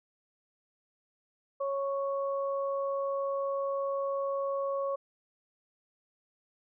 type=tone pair together; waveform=sine; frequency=551.8 / 1108.7 Hz; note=C#5 / C#6; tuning=-8 / 0 cents; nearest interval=octave; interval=1208 cents; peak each=-30 / -36 dBFS; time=1.6-4.96 s; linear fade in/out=10 ms; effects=none